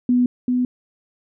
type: tone pair in turn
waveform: sine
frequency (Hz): 246.9 / 249.2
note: B3 / B3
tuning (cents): 0 / +16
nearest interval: unison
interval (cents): 16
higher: second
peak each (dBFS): -13 / -16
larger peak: first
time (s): 0.09-0.26 / 0.48-0.65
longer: neither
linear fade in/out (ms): 2
effects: none